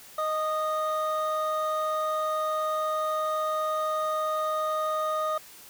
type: tone pair together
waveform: triangle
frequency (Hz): 623 / 1236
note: D#5 / D#6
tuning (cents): +2 / -12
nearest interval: octave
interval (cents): 1186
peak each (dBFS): -27 / -26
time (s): 0.18-5.38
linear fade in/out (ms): 5
effects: white hiss -49 dBFS RMS until 5.69 s